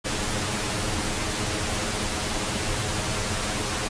pink noise with comb filter, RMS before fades -27 dBFS, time 0.04-3.89 s, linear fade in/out 20 ms, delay 9.5 ms, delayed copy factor +0.65, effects resampled to 22050 Hz

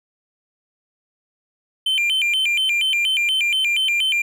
triangle tone with vibrato, 2712 Hz, E7, 49 cents sharp, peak -15 dBFS, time 1.86-4.22 s, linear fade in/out 5 ms, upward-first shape square, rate 4.2 Hz, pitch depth 220 cents each way, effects none

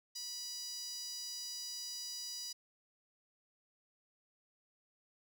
sawtooth tone with high-pass filter, 978 Hz, B5, 17 cents flat, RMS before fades -44 dBFS, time 0.15-2.53 s, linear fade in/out 10 ms, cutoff 5100 Hz, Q 6.1, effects none

